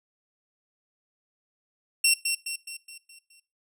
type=tone with echo; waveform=15% pulse; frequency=2725 Hz; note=F7; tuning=43 cents flat; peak=-11 dBFS; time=2.04-2.14 s; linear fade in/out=5 ms; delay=210 ms; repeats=6; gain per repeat=-6 dB; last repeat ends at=3.4 s; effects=noise-tail reverb RT60 0.3 s tail -19 dB re dry